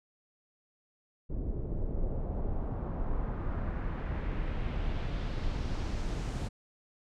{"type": "noise with low-pass filter sweep", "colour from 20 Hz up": "brown", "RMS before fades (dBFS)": -33, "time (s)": [1.29, 6.49], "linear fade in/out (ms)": 20, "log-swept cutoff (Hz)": [370, 8300], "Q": 1.3, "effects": []}